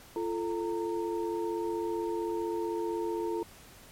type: tone cluster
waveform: sine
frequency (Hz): 343.6 / 439.3 / 921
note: F4 / A4 / A#5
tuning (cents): -28 / -3 / -21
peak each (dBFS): -32 / -34 / -38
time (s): 0.16-3.43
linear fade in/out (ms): 2
effects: pink hiss -53 dBFS RMS until 3.91 s + MP3 64 kbps